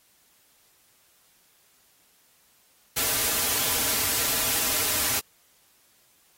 white noise with comb filter, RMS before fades -25 dBFS, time 2.96-5.2 s, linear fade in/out 10 ms, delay 5.5 ms, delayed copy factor -0.65, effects white hiss -62 dBFS RMS until 6.37 s + AAC 48 kbps

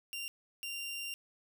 sawtooth tone bursts at uneven times, 2779 Hz, F7, 9 cents flat, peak -35 dBFS, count 2, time 0.13-0.28 / 0.63-1.14 s, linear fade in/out 0 ms, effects none

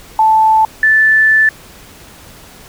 sine tone pair in turn, 877 / 1755 Hz, A5 / A6, -6 / -5 cents, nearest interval octave, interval 1201 cents, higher second, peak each -6 dBFS, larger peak neither, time 0.19-0.65 / 0.83-1.49 s, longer second, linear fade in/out 2 ms, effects pink hiss -38 dBFS RMS until 2.68 s

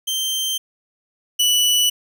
sawtooth tone pair in turn, 3136 / 2960 Hz, G7 / F#7, 0 / 0 cents, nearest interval minor second, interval 100 cents, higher first, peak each -17 / -11 dBFS, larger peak second, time 0.07-0.58 / 1.39-1.9 s, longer neither, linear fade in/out 10 ms, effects none

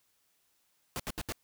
pink noise bursts, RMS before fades -36 dBFS, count 4, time 0.96-1.323 s, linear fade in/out 0 ms, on 36 ms, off 73 ms, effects white hiss -73 dBFS RMS until 1.43 s

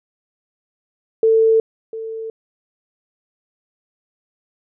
sine tone with echo, 446.4 Hz, A4, 25 cents sharp, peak -10 dBFS, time 1.23-1.6 s, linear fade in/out 2 ms, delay 700 ms, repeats 1, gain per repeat -15 dB, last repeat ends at 2.3 s, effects none

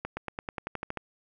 accelerating click train, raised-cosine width 0.5 ms, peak -18 dBFS, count 11, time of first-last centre 0.05-0.973 s, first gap 120 ms, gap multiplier 0.94, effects none

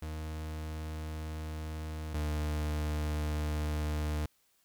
40% pulse tone pair in turn, 77.9 / 75.81 Hz, D#2 / D#2, +3 / -44 cents, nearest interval unison, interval 47 cents, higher first, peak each -36 / -30 dBFS, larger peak second, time 0.02-2.14 / 2.14-4.26 s, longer neither, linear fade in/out 5 ms, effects white hiss -71 dBFS RMS until 4.64 s

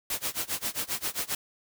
white noise with tremolo, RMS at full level -29 dBFS, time 0.1-1.35 s, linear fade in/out 2 ms, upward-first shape sine, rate 7.5 Hz, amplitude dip 95%, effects none

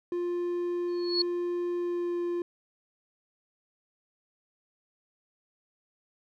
triangle tone with pitch glide, 350.7 to 348.3 Hz, F4 to F4, +7 to -5 cents, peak -26 dBFS, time 0.12-2.42 s, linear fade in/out 2 ms, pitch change -12 cents, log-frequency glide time 1.76-2.2 s
sine tone with exponential growth, 4365 Hz, C#8, 28 cents flat, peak -21 dBFS, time 0.88-1.22 s, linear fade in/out 5 ms, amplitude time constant 72 ms
effects none

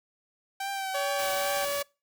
sawtooth tone with vibrato, 777 Hz, G5, 16 cents flat, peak -27 dBFS, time 0.6-1.65 s, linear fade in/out 5 ms, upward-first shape triangle, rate 2.4 Hz, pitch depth 35 cents each way
sawtooth tone with pitch glide, 566 to 569.6 Hz, C#5 to C#5, +36 to +47 cents, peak -25 dBFS, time 0.94-1.83 s, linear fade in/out 10 ms, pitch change +11 cents, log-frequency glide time 1.04-1.37 s
white noise, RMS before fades -37 dBFS, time 1.19-1.82 s, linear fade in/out 0 ms
effects noise-tail reverb RT60 0.3 s tail -25 dB re dry

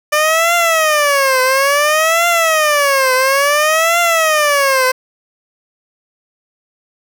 15% pulse tone with vibrato, 595 Hz, D5, 22 cents sharp, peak -4 dBFS, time 0.12-4.92 s, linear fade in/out 10 ms, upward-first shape triangle, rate 0.58 Hz, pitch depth 270 cents each way, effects none

